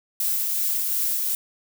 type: noise with tremolo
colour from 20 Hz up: violet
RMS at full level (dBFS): -23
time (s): 0.2-1.35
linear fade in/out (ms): 2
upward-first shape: triangle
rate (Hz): 2.7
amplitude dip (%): 25
effects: none